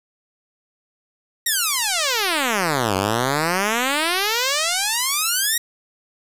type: exponential two-way sweep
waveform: 5% pulse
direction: down then up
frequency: 1924 to 92.5 to 1919 Hz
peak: -7 dBFS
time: 1.46-5.58 s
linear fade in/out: 5 ms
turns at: 2.96 s
effects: resampled to 32000 Hz + 7-bit